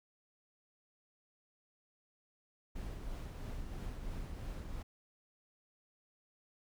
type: noise with tremolo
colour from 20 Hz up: brown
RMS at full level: -41 dBFS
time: 2.75-4.83 s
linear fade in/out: 10 ms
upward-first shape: triangle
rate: 3 Hz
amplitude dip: 35%
effects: none